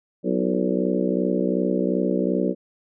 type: harmonic tone with a mistuned harmonic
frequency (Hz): 62.7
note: B1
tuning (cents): +27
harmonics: 3 / 4 / 5 / 6 / 7 / 8 / 9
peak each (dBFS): -25 / -26 / -27 / -28 / -28 / -29 / -30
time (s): 0.23-2.55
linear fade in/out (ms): 50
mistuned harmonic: 6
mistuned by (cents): -60
effects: none